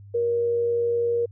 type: tone with amplitude modulation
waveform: sine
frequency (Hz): 472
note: A#4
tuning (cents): +22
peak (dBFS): -19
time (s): 0.14-1.26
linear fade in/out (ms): 10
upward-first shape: sine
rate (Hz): 99.8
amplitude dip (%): 25
effects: added 100 Hz sine -42 dBFS peak until 1.31 s